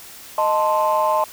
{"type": "chord", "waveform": "sine", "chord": "A diminished", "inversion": "second", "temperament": "equal", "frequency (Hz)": [622.3, 880, 1046.5], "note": ["Eb5", "A5", "C6"], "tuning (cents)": [0, 0, 0], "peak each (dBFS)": -19, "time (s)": [0.38, 1.24], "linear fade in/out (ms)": 2, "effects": ["tanh soft clip ceiling -9 dBFS", "white hiss -40 dBFS RMS until 1.32 s"]}